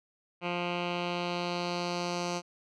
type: tone with low-pass filter sweep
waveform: 10% pulse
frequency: 175.4 Hz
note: F3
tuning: 8 cents sharp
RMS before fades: -33 dBFS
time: 0.41-2.42 s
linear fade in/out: 50 ms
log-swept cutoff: 2600 to 5900 Hz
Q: 2.3
effects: none